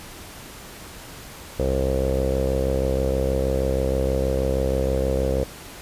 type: tone with low-pass filter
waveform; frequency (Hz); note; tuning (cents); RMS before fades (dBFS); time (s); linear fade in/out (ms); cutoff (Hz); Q
sawtooth; 66.3; C2; +23; -22; 1.59-5.44; 5; 510; 8.7
effects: pink hiss -40 dBFS RMS until 5.81 s + resampled to 32000 Hz